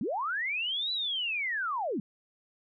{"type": "linear two-way sweep", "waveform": "sine", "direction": "up then down", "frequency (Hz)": [172.3, 4003, 172.3], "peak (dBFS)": -29, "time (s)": [0.01, 2], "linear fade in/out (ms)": 2, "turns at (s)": 0.92, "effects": []}